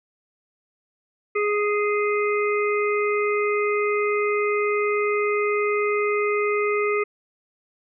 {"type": "harmonic tone", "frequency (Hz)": 415.3, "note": "G#4", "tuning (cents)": 0, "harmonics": [1, 3, 5, 6], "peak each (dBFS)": [-21, -27, -28, -32], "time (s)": [1.35, 7.04], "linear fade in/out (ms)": 10, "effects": []}